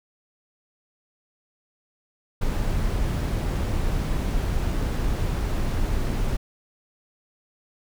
brown noise, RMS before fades -24 dBFS, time 2.41-6.37 s, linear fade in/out 10 ms, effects none

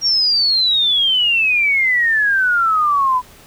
sine exponential sweep, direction down, 5650 to 987.8 Hz, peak -12 dBFS, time 0.01-3.22 s, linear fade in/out 50 ms, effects pink hiss -44 dBFS RMS until 3.46 s

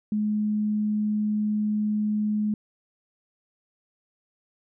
sine tone, 211.3 Hz, G#3, 30 cents sharp, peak -22 dBFS, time 0.12-2.54 s, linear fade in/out 2 ms, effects none

